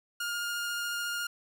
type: tone with vibrato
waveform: sawtooth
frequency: 1415 Hz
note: F6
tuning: 22 cents sharp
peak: -28 dBFS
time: 0.2-1.27 s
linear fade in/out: 5 ms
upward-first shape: sine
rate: 14 Hz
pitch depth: 10 cents each way
effects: none

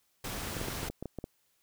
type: noise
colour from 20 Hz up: pink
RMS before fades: -38 dBFS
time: 0.24-0.89 s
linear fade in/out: 5 ms
type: clicks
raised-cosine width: 2 ms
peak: -24 dBFS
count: 9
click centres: 0.568 / 0.614 / 0.684 / 0.831 / 0.9 / 1.026 / 1.057 / 1.187 / 1.241 s
effects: white hiss -73 dBFS RMS until 1.62 s

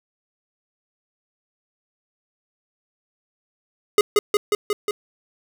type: tone with echo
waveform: square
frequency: 415.4 Hz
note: G#4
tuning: in tune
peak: -11 dBFS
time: 3.98-4.01 s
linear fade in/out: 2 ms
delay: 180 ms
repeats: 5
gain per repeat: -2 dB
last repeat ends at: 4.91 s
effects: none

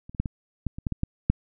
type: clicks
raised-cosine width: 5 ms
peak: -29 / -28 / -11 / -17 / -14 / -23 / -14 / -15 / -12 / -6 dBFS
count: 10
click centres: 0.095 / 0.148 / 0.2 / 0.258 / 0.667 / 0.785 / 0.868 / 0.923 / 1.034 / 1.3 s
effects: none

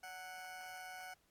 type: tone with amplitude modulation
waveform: 20% pulse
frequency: 740 Hz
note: F#5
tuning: in tune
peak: -40 dBFS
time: 0.03-1.14 s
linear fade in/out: 5 ms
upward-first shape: sine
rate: 166 Hz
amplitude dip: 55%
effects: pink hiss -75 dBFS RMS until 1.3 s + AAC 64 kbps

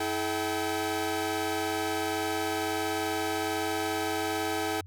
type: tone cluster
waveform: sawtooth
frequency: 324.9 / 427.2 / 773 Hz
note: E4 / G#4 / G5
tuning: -25 / +49 / -24 cents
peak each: -29 dBFS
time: 0-4.81 s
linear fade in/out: 5 ms
effects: added 92 Hz sine -44 dBFS peak until 4.86 s

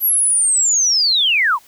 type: linear sweep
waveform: sine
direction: down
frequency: 11910 to 866 Hz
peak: -12 dBFS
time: 0-1.59 s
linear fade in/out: 50 ms
effects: white hiss -49 dBFS RMS until 1.67 s

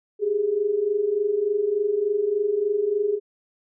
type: tone pair together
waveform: sine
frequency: 393.9 / 417.3 Hz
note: G4 / G#4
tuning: +8 / +8 cents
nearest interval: minor second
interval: 100 cents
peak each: -26 / -21 dBFS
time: 0.19-3.2 s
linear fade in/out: 50 ms
effects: none

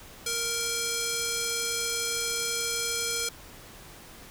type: tone with band-pass filter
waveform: square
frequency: 466.2 Hz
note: A#4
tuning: in tune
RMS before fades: -30 dBFS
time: 0.26-3.29 s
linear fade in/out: 5 ms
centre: 7000 Hz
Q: 0.95
effects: pink hiss -48 dBFS RMS until 4.3 s

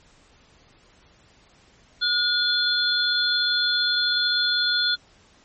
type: tone cluster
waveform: sine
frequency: 1444 / 3450 / 4200 Hz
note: F#6 / A7 / C8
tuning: -43 / -35 / +6 cents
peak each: -24 / -24 / -23 dBFS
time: 2.01-4.96 s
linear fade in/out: 20 ms
effects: pink hiss -56 dBFS RMS until 5.44 s + MP3 32 kbps

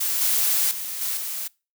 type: noise with level steps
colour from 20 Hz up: blue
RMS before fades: -24 / -21 / -31 / -26 / -30 dBFS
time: 0-1.48 s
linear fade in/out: 10 ms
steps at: 0.21 / 0.71 / 1.01 / 1.17 s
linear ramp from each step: 2 ms
effects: noise-tail reverb RT60 0.3 s tail -24 dB re dry

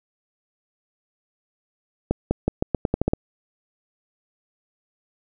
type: accelerating click train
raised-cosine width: 2 ms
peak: -6 dBFS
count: 10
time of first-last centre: 2.11-3.135 s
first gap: 200 ms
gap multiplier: 0.85
effects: none

